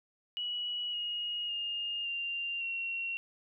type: tone with pitch steps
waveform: sine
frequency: 2927 / 2878 / 2831 / 2784 / 2737 Hz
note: F#7 / F#7 / F7 / F7 / F7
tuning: -19 / -49 / +23 / -6 / -36 cents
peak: -33 dBFS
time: 0.37-3.17 s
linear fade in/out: 0 ms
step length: 560 ms
effects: none